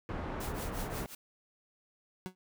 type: low-pass noise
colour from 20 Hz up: pink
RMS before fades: -38 dBFS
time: 0.09-1.06 s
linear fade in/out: 0 ms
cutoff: 1400 Hz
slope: 12 dB/octave
type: noise with tremolo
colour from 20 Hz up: white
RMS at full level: -43 dBFS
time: 0.4-1.15 s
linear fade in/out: 5 ms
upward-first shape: triangle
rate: 5.6 Hz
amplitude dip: 95%
type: tone with exponential decay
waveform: 30% pulse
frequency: 185 Hz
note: F#3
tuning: in tune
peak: -31 dBFS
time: 2.26-2.35 s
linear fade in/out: 0 ms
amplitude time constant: 19 ms
effects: none